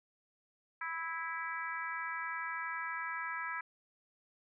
harmonic tone with a mistuned harmonic, 329.6 Hz, E4, in tune, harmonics 3 / 4 / 5 / 6 / 7, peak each -43 / -42 / -41 / -44 / -47 dBFS, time 0.81-3.61 s, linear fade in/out 5 ms, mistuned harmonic 4, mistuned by -17 cents, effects none

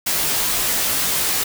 white noise with comb filter, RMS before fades -20 dBFS, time 0.06-1.44 s, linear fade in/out 10 ms, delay 16 ms, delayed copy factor -0.8, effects none

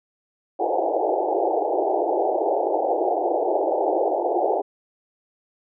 white band-pass noise, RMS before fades -22 dBFS, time 0.59-4.62 s, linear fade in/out 10 ms, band 320 to 840 Hz, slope 96 dB/octave, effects none

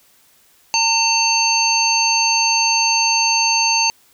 harmonic tone, 900 Hz, A5, 39 cents sharp, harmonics 1 / 3 / 5 / 7, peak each -19 / -19 / -19 / -19 dBFS, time 0.74-3.9 s, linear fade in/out 0 ms, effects white hiss -54 dBFS RMS until 4.13 s

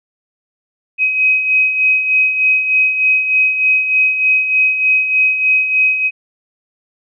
sine beating tone pair, 2527 / 2530.3 Hz, D#7 / D#7, +26 / +28 cents, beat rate 3.3 Hz, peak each -19 / -11 dBFS, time 0.98-6.11 s, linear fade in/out 50 ms, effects none

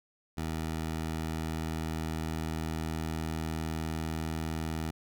15% pulse tone, 79.9 Hz, D#2, 47 cents sharp, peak -26 dBFS, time 0.37-4.91 s, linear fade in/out 10 ms, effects none

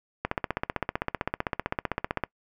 click train, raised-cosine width 0.5 ms, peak -11 dBFS, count 32, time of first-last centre 0.25-2.237 s, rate 15.6 Hz, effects noise-tail reverb RT60 0.1 s tail -24 dB re dry

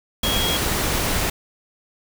sine tone in noise, 3289 Hz, G#7, 18 cents flat, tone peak -23 dBFS, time 0.23-0.57 s, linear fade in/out 5 ms, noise pink, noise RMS -22 dBFS, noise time 0.23-1.3 s, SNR -4 dB, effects none

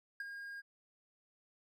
triangle tone with ADSR envelope, 1622 Hz, G#6, 41 cents flat, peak -35 dBFS, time 0.2-0.62 s, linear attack 3 ms, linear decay 24 ms, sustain -7 dB, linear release 27 ms, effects none

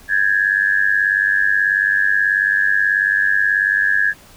sine tone with amplitude modulation, 1678 Hz, G#6, 17 cents sharp, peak -9 dBFS, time 0.08-4.14 s, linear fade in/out 50 ms, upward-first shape sine, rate 98.4 Hz, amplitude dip 90%, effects pink hiss -45 dBFS RMS until 4.36 s

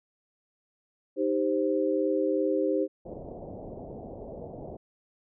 sine chord, C minor, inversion first, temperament equal with one note detuned, 311.1 / 393.8 / 523.3 Hz, Eb4 / G4 / C5, 0 / +8 / 0 cents, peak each -28 dBFS, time 1.16-2.88 s, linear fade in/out 50 ms
white low-pass noise, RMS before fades -41 dBFS, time 3.05-4.77 s, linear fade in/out 10 ms, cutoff 710 Hz, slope 48 dB/octave
effects none

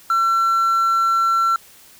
triangle tone with hard clipping, 1350 Hz, E6, 41 cents sharp, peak -15 dBFS, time 0.1-1.56 s, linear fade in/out 2 ms, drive 5 dB, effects white hiss -47 dBFS RMS until 1.99 s

